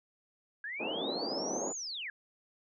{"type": "linear two-way sweep", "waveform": "sine", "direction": "up then down", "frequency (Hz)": [1600, 7030, 1600], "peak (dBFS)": -37, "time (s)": [0.64, 2.1], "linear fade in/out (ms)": 2, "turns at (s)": 1.73}
{"type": "band-pass noise", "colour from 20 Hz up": "white", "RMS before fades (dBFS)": -37, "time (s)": [0.79, 1.73], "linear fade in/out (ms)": 20, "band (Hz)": [220, 710], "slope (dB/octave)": 24}
{"effects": []}